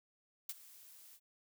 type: noise with ADSR envelope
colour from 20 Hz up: blue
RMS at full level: -39 dBFS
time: 0.49-1.2 s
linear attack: 4 ms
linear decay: 35 ms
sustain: -19 dB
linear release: 55 ms
effects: none